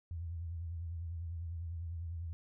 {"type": "tone with vibrato", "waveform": "sine", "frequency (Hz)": 84, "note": "E2", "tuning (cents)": 33, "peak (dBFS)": -38, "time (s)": [0.11, 2.33], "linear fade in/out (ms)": 0, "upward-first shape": "triangle", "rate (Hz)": 10, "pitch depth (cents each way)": 93, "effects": []}